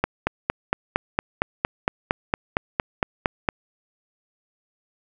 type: click train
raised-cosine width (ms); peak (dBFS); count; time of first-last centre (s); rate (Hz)
0.5; -4; 16; 0.04-3.488; 4.35
effects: none